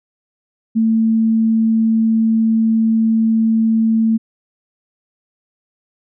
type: tone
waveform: sine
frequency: 223.6 Hz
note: A3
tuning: 28 cents sharp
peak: -11 dBFS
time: 0.75-4.18 s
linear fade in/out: 20 ms
effects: none